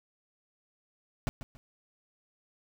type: noise with echo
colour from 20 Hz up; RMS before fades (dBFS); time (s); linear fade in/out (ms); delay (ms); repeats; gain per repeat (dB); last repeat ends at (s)
brown; -29; 1.27-1.29; 0; 140; 2; -11; 1.57
effects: none